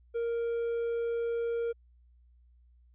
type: tone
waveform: triangle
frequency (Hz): 466.5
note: A#4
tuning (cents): +1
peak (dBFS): -27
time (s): 0.14-1.73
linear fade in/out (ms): 20
effects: added 60 Hz sine -58 dBFS peak until 2.94 s + resampled to 8000 Hz